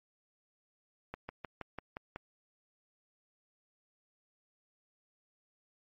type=slowing click train; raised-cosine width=0.5 ms; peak=-25 dBFS; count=7; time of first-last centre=1.14-2.16 s; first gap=150 ms; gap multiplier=1.05; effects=MP3 32 kbps